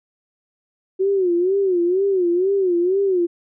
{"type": "tone with vibrato", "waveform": "sine", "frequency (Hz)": 370, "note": "F#4", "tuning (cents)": 0, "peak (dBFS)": -15, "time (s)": [0.99, 3.27], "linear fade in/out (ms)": 20, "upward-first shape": "sine", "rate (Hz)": 2.1, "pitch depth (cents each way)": 130, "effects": []}